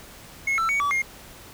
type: tone with pitch steps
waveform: triangle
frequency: 2176 / 1333 / 2249 / 1147 / 2130 Hz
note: C#7 / E6 / C#7 / D6 / C7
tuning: -33 / +19 / +24 / -41 / +30 cents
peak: -19 dBFS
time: 0.47-1.02 s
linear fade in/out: 5 ms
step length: 110 ms
effects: pink hiss -45 dBFS RMS until 1.53 s